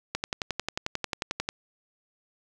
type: click train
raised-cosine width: 0.2 ms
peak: -11 dBFS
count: 16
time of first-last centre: 0.15-1.489 s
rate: 11.2 Hz
effects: none